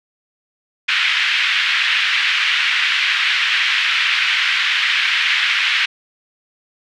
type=band-pass noise; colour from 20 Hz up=white; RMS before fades=-17 dBFS; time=0.88-5.86 s; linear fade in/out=10 ms; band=1600 to 3100 Hz; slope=24 dB/octave; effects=none